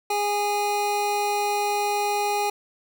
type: tone pair together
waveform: square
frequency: 410.8 / 823.3 Hz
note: G#4 / G#5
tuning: -19 / -15 cents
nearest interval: octave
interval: 1204 cents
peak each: -28 / -24 dBFS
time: 0.1-2.5 s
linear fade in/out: 5 ms
effects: none